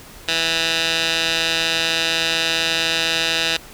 15% pulse tone with band-pass filter, 164.2 Hz, E3, 6 cents flat, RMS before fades -20 dBFS, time 0.28-3.57 s, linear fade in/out 5 ms, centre 3500 Hz, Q 1.9, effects pink hiss -41 dBFS RMS until 3.73 s

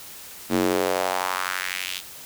square tone with high-pass filter sweep, 46 Hz, F#1, 9 cents flat, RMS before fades -25 dBFS, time 0.49-2.02 s, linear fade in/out 50 ms, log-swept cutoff 250 to 3400 Hz, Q 2.2, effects white hiss -41 dBFS RMS until 2.25 s

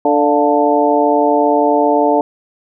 harmonic tone with a mistuned harmonic, 147.3 Hz, D3, 6 cents sharp, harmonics 2 / 3 / 4 / 5 / 6, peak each -16 / -16 / -16 / -16 / -16 dBFS, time 0.05-2.21 s, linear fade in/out 2 ms, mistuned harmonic 5, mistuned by -71 cents, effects none

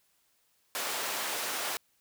pink high-pass noise, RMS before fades -34 dBFS, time 0.75-1.77 s, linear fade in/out 0 ms, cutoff 600 Hz, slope 12 dB/octave, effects white hiss -71 dBFS RMS until 2 s

